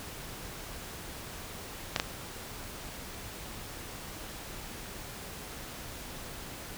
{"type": "clicks", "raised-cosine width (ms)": 0.2, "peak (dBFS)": -9, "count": 2, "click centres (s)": [1.962, 1.999], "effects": ["pink hiss -43 dBFS RMS until 6.77 s"]}